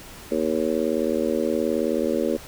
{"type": "harmonic tone", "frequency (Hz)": 78.9, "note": "D#2", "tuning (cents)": 25, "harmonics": [3, 4, 5, 6, 7], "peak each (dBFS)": [-27, -27, -27, -27, -27], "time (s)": [0.31, 2.37], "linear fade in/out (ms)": 10, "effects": ["pink hiss -42 dBFS RMS until 2.47 s"]}